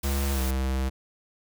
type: noise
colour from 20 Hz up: white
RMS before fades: -36 dBFS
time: 0.03-0.51 s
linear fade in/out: 5 ms
type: tone with pitch glide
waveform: square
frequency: 69.3 to 65.83 Hz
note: C#2 to C2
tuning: 0 to +11 cents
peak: -25 dBFS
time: 0.03-0.9 s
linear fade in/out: 20 ms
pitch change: -89 cents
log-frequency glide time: 0.33-0.39 s
effects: none